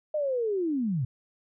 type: linear sweep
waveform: sine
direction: down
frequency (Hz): 620 to 114.9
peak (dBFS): -25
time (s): 0.14-1.05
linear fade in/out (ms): 5
effects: none